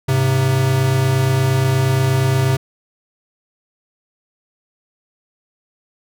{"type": "tone pair together", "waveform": "square", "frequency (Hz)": [104, 132.48], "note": ["G#2", "C3"], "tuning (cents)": [3, 22], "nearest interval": "major third", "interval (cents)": 419, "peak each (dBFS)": [-21, -15], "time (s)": [0.08, 2.57], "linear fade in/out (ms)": 10, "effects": []}